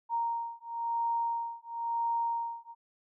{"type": "beating tone pair", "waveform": "sine", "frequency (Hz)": [930, 930.98], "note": ["A#5", "A#5"], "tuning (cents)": [-4, -3], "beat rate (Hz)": 0.98, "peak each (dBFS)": [-33, -33], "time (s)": [0.09, 2.75], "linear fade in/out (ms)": 50, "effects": []}